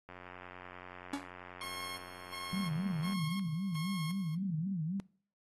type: click train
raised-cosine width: 0.5 ms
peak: -33 dBFS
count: 276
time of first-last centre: 0.09-3.132 s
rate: 90.4 Hz
type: tone with exponential decay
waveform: 45% pulse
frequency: 282.1 Hz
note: C#4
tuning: 30 cents sharp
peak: -32 dBFS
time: 1.13-1.31 s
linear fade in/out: 5 ms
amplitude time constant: 38 ms
type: tone with tremolo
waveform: 15% pulse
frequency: 1080 Hz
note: C#6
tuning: 45 cents flat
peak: -35 dBFS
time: 1.61-4.35 s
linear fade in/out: 2 ms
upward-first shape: square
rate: 1.4 Hz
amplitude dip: 75%
type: tone with vibrato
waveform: sine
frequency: 174.61 Hz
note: F3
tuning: in tune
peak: -33 dBFS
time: 2.53-5 s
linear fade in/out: 0 ms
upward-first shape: sine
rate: 3.8 Hz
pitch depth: 220 cents each way
effects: noise-tail reverb RT60 0.5 s tail -22 dB re dry + AAC 32 kbps